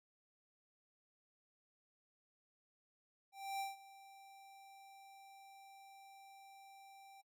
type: tone with ADSR envelope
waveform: square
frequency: 784 Hz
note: G5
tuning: in tune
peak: -39 dBFS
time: 3.32-7.22 s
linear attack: 280 ms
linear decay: 160 ms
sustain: -19 dB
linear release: 19 ms
effects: AAC 64 kbps